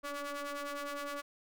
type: ring-modulated tone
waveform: sawtooth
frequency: 284.7 Hz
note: C#4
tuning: 46 cents sharp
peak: -31 dBFS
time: 0.03-1.22 s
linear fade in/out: 20 ms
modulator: 859 Hz
effects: none